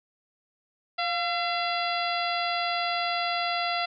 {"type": "harmonic tone with a mistuned harmonic", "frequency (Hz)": 680, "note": "F5", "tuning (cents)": -46, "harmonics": [1, 2, 3, 4, 5, 6, 7], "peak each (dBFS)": [-29, -32, -34, -35, -36, -37, -37], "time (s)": [0.98, 3.86], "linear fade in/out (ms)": 10, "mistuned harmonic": 1, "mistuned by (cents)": 52, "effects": []}